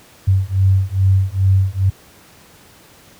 sine beating tone pair, 94.6 / 97 Hz, F#2 / G2, +39 / -18 cents, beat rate 2.4 Hz, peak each -14 dBFS, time 0.27-1.9 s, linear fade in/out 10 ms, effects pink hiss -46 dBFS RMS until 3.19 s + high-pass 60 Hz 12 dB/octave

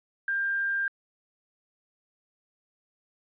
sine tone with quantisation, 1594 Hz, G6, 28 cents sharp, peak -25 dBFS, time 0.28-0.88 s, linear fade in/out 2 ms, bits 9, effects resampled to 8000 Hz

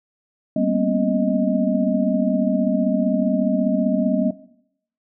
sine tone cluster, 194.6 / 230.6 / 245.7 / 270.8 / 624 Hz, G3 / A#3 / B3 / C#4 / D#5, -12 / -19 / -9 / -40 / +5 cents, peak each -23 dBFS, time 0.56-4.31 s, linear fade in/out 5 ms, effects noise-tail reverb RT60 0.7 s tail -17 dB re dry

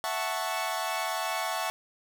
sawtooth chord, F# minor seventh, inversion third, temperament equal, 659.3 / 740 / 880 / 1108.7 Hz, E5 / F#5 / A5 / C#6, 0 / 0 / 0 / 0 cents, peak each -31 dBFS, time 0.04-1.7 s, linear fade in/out 0 ms, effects none

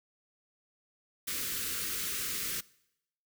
white band-stop noise, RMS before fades -35 dBFS, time 1.27-2.61 s, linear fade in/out 10 ms, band 500 to 1200 Hz, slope 48 dB/octave, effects noise-tail reverb RT60 0.8 s tail -22 dB re dry

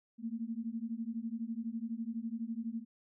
sine beating tone pair, 222.5 / 234.5 Hz, A3 / A#3, +20 / +11 cents, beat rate 12 Hz, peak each -39 / -39 dBFS, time 0.18-2.85 s, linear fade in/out 50 ms, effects none

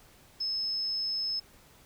sine tone, 5200 Hz, E8, 24 cents flat, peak -29 dBFS, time 0.4-1.4 s, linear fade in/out 10 ms, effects pink hiss -58 dBFS RMS until 1.85 s

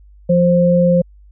sine tone pair together, 174.65 / 527 Hz, F3 / C5, 0 / +12 cents, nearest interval octave + perfect fifth, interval 1912 cents, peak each -12 dBFS, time 0.29-1.02 s, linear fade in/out 10 ms, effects added 50 Hz sine -41 dBFS peak until 1.31 s

